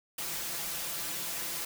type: noise with comb filter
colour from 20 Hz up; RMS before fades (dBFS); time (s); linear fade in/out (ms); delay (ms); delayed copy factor
white; -36; 0.18-1.65; 5; 5.9; +0.85
effects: none